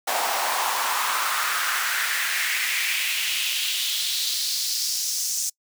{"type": "noise with high-pass filter sweep", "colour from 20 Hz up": "pink", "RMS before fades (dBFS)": -25, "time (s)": [0.07, 5.5], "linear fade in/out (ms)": 10, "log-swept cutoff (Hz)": [730, 6500], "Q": 2.9, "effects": ["noise-tail reverb RT60 0.1 s tail -25 dB re dry"]}